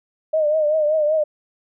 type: tone with vibrato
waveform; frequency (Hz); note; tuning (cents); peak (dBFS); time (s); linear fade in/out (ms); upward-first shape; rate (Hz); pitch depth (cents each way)
sine; 613; D#5; -26; -15; 0.33-1.24; 10; triangle; 5.2; 78
effects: none